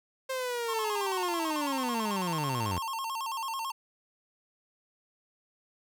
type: linear sweep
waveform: sawtooth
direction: down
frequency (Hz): 530 to 82.41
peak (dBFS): -27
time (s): 0.29-2.79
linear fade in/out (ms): 10
type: tone with vibrato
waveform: square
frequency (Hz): 987.8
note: B5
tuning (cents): 0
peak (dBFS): -33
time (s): 0.68-3.72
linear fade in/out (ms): 10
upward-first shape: square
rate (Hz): 9.1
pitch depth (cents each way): 150
effects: none